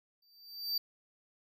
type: tone with exponential growth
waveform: square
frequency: 4649 Hz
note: D8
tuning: 18 cents flat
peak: -29 dBFS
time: 0.22-0.78 s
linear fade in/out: 5 ms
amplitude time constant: 120 ms
effects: none